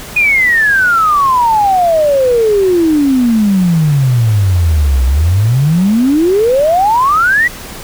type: exponential two-way sweep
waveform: triangle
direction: down then up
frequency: 2489 to 62 to 1985 Hz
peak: -3 dBFS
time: 0.16-7.48 s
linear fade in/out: 10 ms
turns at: 5.05 s
effects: tanh soft clip ceiling -5 dBFS + pink hiss -28 dBFS RMS until 7.83 s